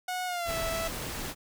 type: tone with pitch glide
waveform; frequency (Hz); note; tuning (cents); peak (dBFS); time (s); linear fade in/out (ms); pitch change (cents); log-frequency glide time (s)
sawtooth; 731 to 658.8; F#5 to E5; -21 to -1; -27; 0.08-0.88; 5; -180; 0.26-0.55
type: noise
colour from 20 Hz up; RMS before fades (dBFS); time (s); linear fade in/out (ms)
pink; -36; 0.45-1.35; 50
effects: none